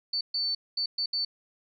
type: tone bursts at uneven times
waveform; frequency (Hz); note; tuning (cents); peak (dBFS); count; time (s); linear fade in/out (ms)
sine; 4501; C#8; +26; -26; 5; 0.13-0.21 / 0.34-0.55 / 0.77-0.86 / 0.98-1.06 / 1.13-1.25; 5
effects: none